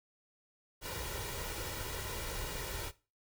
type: noise with comb filter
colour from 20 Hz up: pink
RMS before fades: -40 dBFS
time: 0.81-2.92 s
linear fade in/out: 50 ms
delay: 2.1 ms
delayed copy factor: +0.6
effects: noise-tail reverb RT60 0.3 s tail -17 dB re dry